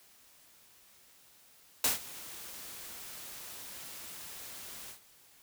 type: noise with ADSR envelope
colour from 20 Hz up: white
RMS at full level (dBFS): -26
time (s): 1.84-5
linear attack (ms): 3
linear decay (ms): 140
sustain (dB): -20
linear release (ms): 110
effects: white hiss -61 dBFS RMS until 5.42 s